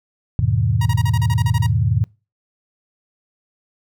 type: chord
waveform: sine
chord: E major seventh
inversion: none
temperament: equal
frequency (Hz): 82.41 / 103.83 / 123.47 / 155.56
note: E2 / G#2 / B2 / D#3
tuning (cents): 0 / 0 / 0 / 0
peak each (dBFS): -23 / -18 / -19 / -24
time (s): 0.39-2.04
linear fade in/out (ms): 0
type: tone bursts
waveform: sawtooth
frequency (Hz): 949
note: A#5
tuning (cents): +31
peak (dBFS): -21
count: 11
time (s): 0.81-1.665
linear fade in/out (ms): 5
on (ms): 45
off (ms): 36
effects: noise-tail reverb RT60 0.3 s tail -24 dB re dry